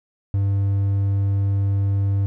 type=tone; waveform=triangle; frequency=99 Hz; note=G2; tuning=18 cents sharp; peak=-15 dBFS; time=0.34-2.26 s; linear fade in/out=0 ms; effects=none